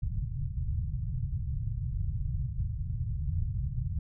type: low-pass noise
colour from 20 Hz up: white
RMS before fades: -32 dBFS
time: 0.02-3.99 s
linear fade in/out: 5 ms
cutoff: 140 Hz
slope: 48 dB/octave
effects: none